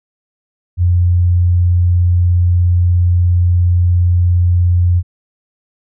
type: tone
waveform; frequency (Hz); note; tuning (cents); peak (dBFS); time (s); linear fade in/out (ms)
sine; 88.3; F2; +20; -8; 0.77-5.03; 50
effects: none